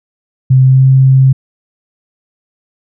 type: tone with pitch glide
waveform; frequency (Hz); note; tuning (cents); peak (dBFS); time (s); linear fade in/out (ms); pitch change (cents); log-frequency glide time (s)
sine; 130.6 to 132.73; C3 to C3; -3 to +25; -3; 0.5-1.33; 10; +28; 0.63-0.86
effects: none